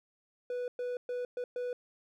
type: tone bursts at uneven times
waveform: triangle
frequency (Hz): 492.7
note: B4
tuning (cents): -4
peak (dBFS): -31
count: 5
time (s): 0.5-0.68 / 0.79-0.97 / 1.09-1.25 / 1.37-1.44 / 1.56-1.73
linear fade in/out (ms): 2
effects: none